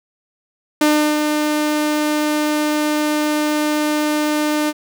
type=tone with ADSR envelope; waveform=sawtooth; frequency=301.3 Hz; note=D4; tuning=44 cents sharp; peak=-7 dBFS; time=0.81-4.73 s; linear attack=4 ms; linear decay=350 ms; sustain=-5 dB; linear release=42 ms; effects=none